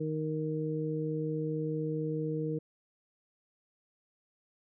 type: harmonic tone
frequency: 155.56 Hz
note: D#3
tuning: in tune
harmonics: 1 / 2 / 3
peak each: -34 / -36 / -35 dBFS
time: 0-2.59 s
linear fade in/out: 10 ms
effects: none